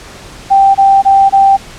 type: tone bursts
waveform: sine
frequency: 784 Hz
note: G5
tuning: in tune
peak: -3 dBFS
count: 4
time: 0.5-1.572 s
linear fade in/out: 20 ms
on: 250 ms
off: 24 ms
effects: pink hiss -32 dBFS RMS until 1.78 s + low-pass 8000 Hz 12 dB/octave